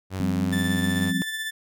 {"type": "tone", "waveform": "sawtooth", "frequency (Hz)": 94.9, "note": "F#2", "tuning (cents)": 44, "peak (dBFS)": -24, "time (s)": [0.1, 1.13], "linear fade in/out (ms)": 50}
{"type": "chord", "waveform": "sine", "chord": "F suspended second", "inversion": "none", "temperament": "just", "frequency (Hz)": [174.61, 196.44, 261.9], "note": ["F3", "G3", "C4"], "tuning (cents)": [0, 4, 2], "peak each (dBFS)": -27, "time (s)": [0.2, 1.22], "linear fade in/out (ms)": 0}
{"type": "tone with tremolo", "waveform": "30% pulse", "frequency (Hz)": 1760, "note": "A6", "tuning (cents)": 0, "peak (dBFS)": -24, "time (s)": [0.52, 1.51], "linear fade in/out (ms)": 10, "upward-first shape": "triangle", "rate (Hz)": 16, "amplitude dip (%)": 45}
{"effects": []}